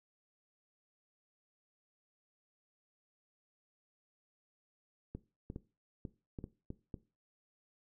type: clicks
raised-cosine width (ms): 3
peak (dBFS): -29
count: 8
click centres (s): 5.15 / 5.501 / 5.561 / 6.052 / 6.388 / 6.441 / 6.704 / 6.942
effects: noise-tail reverb RT60 0.3 s tail -17 dB re dry